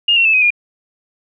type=tone with pitch steps; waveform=sine; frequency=2835 / 2726 / 2621 / 2520 / 2423 Hz; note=F7 / F7 / E7 / D#7 / D#7; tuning=+25 / -43 / -11 / +21 / -47 cents; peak=-9 dBFS; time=0.08-0.505 s; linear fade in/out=5 ms; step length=85 ms; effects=none